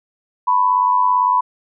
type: tone with amplitude modulation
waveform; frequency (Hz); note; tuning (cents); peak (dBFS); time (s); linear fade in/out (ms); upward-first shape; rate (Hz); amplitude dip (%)
sine; 995; B5; +13; -9; 0.47-1.41; 10; sine; 97.8; 65
effects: none